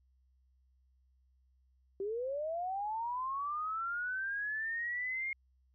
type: linear sweep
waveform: sine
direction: up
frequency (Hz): 380.4 to 2148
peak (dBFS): -34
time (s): 2-5.33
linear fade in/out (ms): 2
effects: added 64 Hz sine -67 dBFS peak until 5.74 s